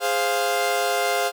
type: chord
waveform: sawtooth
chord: F minor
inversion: first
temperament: equal with one note detuned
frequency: 413.2 / 523.3 / 698.5 Hz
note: Ab4 / C5 / F5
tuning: -9 / 0 / 0 cents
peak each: -23 / -22 / -19 dBFS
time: 0-1.32 s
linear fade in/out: 50 ms
effects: none